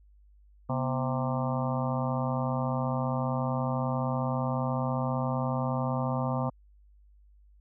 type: harmonic tone with a mistuned harmonic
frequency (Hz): 130.81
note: C3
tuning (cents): 0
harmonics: 1 / 2 / 4 / 5 / 6 / 7 / 8 / 9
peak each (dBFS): -30 / -33 / -36 / -37 / -38 / -38 / -39 / -40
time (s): 0.69-6.5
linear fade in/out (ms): 10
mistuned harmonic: 2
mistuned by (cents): -110
effects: added 50 Hz sine -55 dBFS peak until 7.6 s